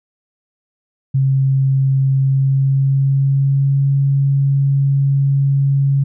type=tone with pitch glide; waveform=sine; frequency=134.8 to 138.35 Hz; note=C#3 to C#3; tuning=-48 to -3 cents; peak=-11 dBFS; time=1.14-6.04 s; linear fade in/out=10 ms; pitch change=+45 cents; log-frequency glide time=2.15-3.86 s; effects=none